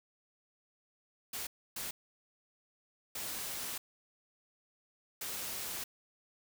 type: noise bursts at uneven times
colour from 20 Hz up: white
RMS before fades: -40 dBFS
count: 4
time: 1.33-1.47 / 1.76-1.91 / 3.15-3.78 / 5.21-5.84 s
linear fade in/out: 5 ms
effects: none